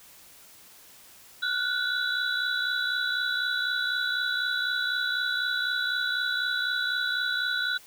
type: tone cluster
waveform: sine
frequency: 1428 / 1492 / 3461 / 3924 Hz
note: F6 / F#6 / A7 / B7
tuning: +38 / +14 / -29 / -12 cents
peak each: -32 / -28 / -37 / -31 dBFS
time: 1.42-7.78 s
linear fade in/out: 10 ms
effects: white hiss -52 dBFS RMS until 7.86 s